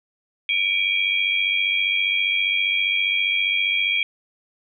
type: tone cluster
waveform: sine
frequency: 2304 / 2399 / 3276 Hz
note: D7 / D7 / G#7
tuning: -34 / +36 / -24 cents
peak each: -23 / -22 / -24 dBFS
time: 0.49-4.03 s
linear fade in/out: 2 ms
effects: none